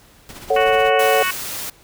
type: noise with tremolo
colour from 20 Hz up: pink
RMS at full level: -35 dBFS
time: 0.29-0.9 s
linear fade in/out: 0 ms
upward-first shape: sine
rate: 16 Hz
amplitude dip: 55%
type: chord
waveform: sine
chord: F# minor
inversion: first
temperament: just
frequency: 444 / 555 / 740 Hz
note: A4 / C#5 / F#5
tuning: +16 / +2 / 0 cents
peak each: -18 dBFS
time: 0.5-1.23 s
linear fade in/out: 5 ms
type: harmonic tone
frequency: 370 Hz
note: F#4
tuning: in tune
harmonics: 3 / 4 / 5 / 6 / 7 / 8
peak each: -24 / -25 / -26 / -27 / -27 / -28 dBFS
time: 0.56-1.31 s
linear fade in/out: 5 ms
type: noise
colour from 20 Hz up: white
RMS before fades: -28 dBFS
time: 0.99-1.7 s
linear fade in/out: 5 ms
effects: pink hiss -50 dBFS RMS until 1.83 s